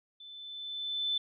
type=tone with level ramp; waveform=sine; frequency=3520 Hz; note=A7; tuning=in tune; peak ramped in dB=-47 to -27 dBFS; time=0.2-1.18 s; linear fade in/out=5 ms; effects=none